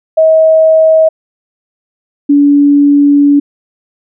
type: tone pair in turn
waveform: sine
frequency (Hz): 638 / 286.4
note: D#5 / D4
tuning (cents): +43 / -43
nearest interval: octave + major second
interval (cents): 1386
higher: first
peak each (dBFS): -3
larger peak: neither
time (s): 0.17-1.09 / 2.29-3.4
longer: second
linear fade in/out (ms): 10
effects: none